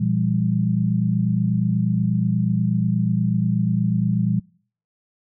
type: tone cluster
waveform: sine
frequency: 118.7 / 170.7 / 199 Hz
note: A#2 / F3 / G3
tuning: +32 / -39 / +26 cents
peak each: -22 dBFS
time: 0-4.4 s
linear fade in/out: 10 ms
effects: noise-tail reverb RT60 0.5 s tail -25 dB re dry